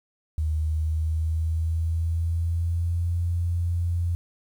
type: tone with pitch glide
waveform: sine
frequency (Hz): 77.78 to 86.3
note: D#2 to F2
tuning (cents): 0 to -20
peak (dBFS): -22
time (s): 0.38-4.15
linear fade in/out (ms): 0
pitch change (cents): +180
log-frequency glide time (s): 0.59-3.15
effects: 9-bit